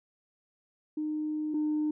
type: tone pair in turn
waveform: sine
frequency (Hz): 305.8 / 303.7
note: D#4 / D#4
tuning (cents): -30 / -42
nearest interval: unison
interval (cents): 12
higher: first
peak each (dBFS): -29 / -25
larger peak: second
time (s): 0.97-1.54 / 1.54-1.91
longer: first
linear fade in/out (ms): 5
effects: tanh soft clip ceiling -23 dBFS